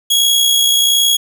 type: tone with amplitude modulation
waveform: sawtooth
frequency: 3322 Hz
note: G#7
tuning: in tune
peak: -5 dBFS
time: 0.1-1.17 s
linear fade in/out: 10 ms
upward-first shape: sine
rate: 61.3 Hz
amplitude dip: 40%
effects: none